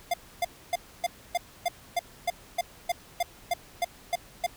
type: tone bursts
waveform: square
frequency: 700 Hz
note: F5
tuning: 4 cents sharp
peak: -24 dBFS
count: 15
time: 0.11-4.465 s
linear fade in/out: 5 ms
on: 29 ms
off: 280 ms
effects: pink hiss -52 dBFS RMS until 4.56 s